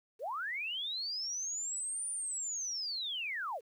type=linear two-way sweep; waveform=sine; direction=up then down; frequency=391.3 to 9397 to 391.3 Hz; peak=-35 dBFS; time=0.19-3.61 s; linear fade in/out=50 ms; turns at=2.09 s; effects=11-bit